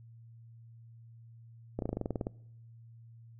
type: slowing click train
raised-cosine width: 2 ms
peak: -20 dBFS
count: 12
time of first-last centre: 1.79-2.269 s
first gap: 32 ms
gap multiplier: 1.06
effects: noise-tail reverb RT60 0.8 s tail -24 dB re dry + added 115 Hz sine -51 dBFS peak until 3.39 s